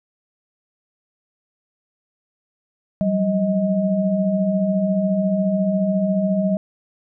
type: tone cluster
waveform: sine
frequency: 179 / 193.2 / 629 Hz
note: F3 / G3 / D#5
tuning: +43 / -25 / +19 cents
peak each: -27 / -18 / -22 dBFS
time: 3.01-6.57 s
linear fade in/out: 0 ms
effects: none